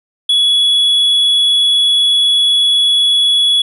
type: tone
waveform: triangle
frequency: 3382 Hz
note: G#7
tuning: 31 cents sharp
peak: -7 dBFS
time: 0.29-3.62 s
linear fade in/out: 5 ms
effects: resampled to 32000 Hz